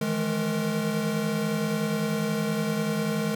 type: tone cluster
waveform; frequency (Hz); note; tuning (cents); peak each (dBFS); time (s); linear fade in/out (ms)
square; 157 / 167.4 / 211.2 / 461.7; D#3 / E3 / G#3 / A#4; +16 / +27 / +29 / -17; -33 / -34 / -28 / -33; 0.01-3.35; 5
effects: none